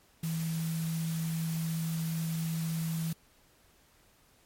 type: tone in noise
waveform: sine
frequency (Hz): 162.6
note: E3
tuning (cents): -23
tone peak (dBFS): -30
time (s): 0.23-3.13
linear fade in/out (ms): 5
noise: white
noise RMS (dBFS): -44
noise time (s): 0.23-3.13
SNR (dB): +11
effects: pink hiss -64 dBFS RMS until 4.45 s + MP3 64 kbps